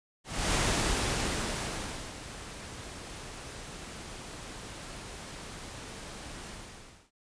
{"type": "noise with ADSR envelope", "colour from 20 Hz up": "pink", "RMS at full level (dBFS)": -27, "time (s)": [0.24, 7.11], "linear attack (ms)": 290, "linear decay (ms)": 1600, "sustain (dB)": -16, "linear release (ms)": 630, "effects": ["resampled to 22050 Hz"]}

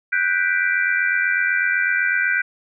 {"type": "chord", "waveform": "sine", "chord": "G major seventh", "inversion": "third", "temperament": "equal", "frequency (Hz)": [1480, 1568, 1975.5, 2349], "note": ["F#6", "G6", "B6", "D7"], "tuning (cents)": [0, 0, 0, 0], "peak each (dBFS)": [-21, -21, -24, -25], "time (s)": [0.12, 2.42], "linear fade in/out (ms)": 10, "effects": []}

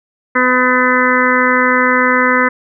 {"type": "harmonic tone", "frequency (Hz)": 252.4, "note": "B3", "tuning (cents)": 38, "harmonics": [1, 2, 4, 5, 6, 7, 8], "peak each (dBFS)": [-17, -17, -17, -17, -17, -17, -17], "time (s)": [0.35, 2.49], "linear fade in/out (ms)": 10, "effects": []}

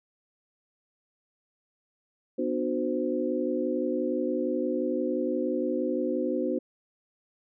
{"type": "tone cluster", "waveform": "sine", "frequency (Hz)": [247.5, 298.7, 364.7, 516], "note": ["B3", "D4", "F#4", "C5"], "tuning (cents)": [4, 29, -25, -24], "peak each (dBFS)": -31, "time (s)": [2.38, 6.59], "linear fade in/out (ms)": 10, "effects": []}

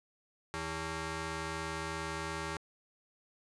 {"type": "ring-modulated tone", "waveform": "10% pulse", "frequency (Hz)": 242.8, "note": "B3", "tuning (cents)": -29, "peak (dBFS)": -25, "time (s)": [0.54, 2.57], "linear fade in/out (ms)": 0, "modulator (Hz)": 647, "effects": ["resampled to 22050 Hz", "10-bit"]}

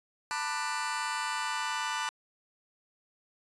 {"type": "chord", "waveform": "sawtooth", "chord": "B minor seventh", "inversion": "third", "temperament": "just", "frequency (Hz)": [889, 987.8, 1185.3, 1481.6], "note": ["A5", "B5", "D6", "F#6"], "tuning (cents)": [18, 0, 16, 2], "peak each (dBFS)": [-32, -33, -33, -33], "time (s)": [0.31, 2.09], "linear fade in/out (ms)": 0, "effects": ["resampled to 22050 Hz"]}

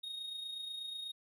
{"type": "tone with amplitude modulation", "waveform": "triangle", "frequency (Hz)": 3729, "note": "A#7", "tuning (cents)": 0, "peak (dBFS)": -37, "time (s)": [0.03, 1.12], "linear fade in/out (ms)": 10, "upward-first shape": "sine", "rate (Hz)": 28.2, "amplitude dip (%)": 45, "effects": []}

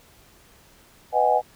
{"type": "chord", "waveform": "sine", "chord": "G# minor seventh", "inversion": "first", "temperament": "just", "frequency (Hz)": [498.4, 623, 747.5, 830.6], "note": ["B4", "D#5", "F#5", "G#5"], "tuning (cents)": [16, 2, 17, 0], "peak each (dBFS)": [-24, -23, -21, -21], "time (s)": [1.12, 1.42], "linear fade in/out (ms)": 50, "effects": ["pink hiss -54 dBFS RMS until 1.55 s"]}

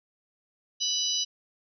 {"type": "harmonic tone", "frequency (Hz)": 987.8, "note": "B5", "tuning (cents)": 0, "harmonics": [3, 4, 5, 6], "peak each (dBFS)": [-31, -31, -31, -31], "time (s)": [0.8, 1.25], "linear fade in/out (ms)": 20, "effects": []}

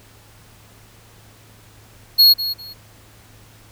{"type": "tone with echo", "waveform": "square", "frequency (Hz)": 4316, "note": "C#8", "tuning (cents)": -47, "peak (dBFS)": -8, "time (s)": [2.18, 2.34], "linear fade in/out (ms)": 20, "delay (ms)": 200, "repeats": 2, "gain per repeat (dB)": -13, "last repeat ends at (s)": 2.74, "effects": ["added 107 Hz sine -49 dBFS peak until 3.71 s", "pink hiss -49 dBFS RMS until 3.71 s"]}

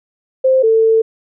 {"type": "tone pair in turn", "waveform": "sine", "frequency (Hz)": [523.3, 446.6], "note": ["C5", "A4"], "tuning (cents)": [0, 26], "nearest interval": "minor third", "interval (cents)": 274, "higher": "first", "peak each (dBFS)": -8, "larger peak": "neither", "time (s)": [[0.44, 0.63], [0.63, 1.02]], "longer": "second", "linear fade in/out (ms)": 10, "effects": []}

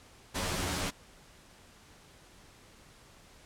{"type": "noise with comb filter", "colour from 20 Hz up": "pink", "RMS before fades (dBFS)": -33, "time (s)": [0.34, 0.91], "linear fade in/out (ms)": 20, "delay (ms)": 11, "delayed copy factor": 0.9, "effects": ["pink hiss -57 dBFS RMS until 3.45 s", "low-pass 10000 Hz 12 dB/octave"]}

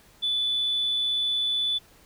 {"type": "tone", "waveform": "sine", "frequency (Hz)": 3478, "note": "A7", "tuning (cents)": -21, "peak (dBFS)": -22, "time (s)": [0.22, 1.79], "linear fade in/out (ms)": 20, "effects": ["tanh soft clip ceiling -18 dBFS", "pink hiss -56 dBFS RMS until 2.05 s"]}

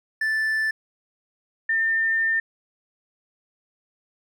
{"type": "tone pair in turn", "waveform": ["triangle", "sine"], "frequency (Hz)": [1760, 1803.2], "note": ["A6", "A6"], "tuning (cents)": [0, 42], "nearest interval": "unison", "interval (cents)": 42, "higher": "second", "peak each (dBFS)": -19, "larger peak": "neither", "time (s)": [[0.21, 0.71], [1.69, 2.4]], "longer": "second", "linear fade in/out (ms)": 5, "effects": []}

